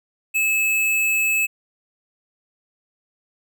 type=tone; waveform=square; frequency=2599 Hz; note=E7; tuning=25 cents flat; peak=-18 dBFS; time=0.34-1.47 s; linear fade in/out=20 ms; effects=none